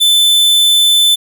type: tone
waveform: 45% pulse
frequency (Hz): 3520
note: A7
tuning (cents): 0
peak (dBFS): -7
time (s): 0-1.16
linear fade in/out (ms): 20
effects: none